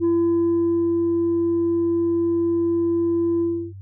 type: tone with ADSR envelope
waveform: sine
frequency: 338 Hz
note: E4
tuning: 43 cents sharp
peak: -13 dBFS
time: 0-3.73 s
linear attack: 46 ms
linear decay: 890 ms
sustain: -3 dB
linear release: 320 ms
effects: tanh soft clip ceiling -15 dBFS + added 97 Hz sine -35 dBFS peak until 3.81 s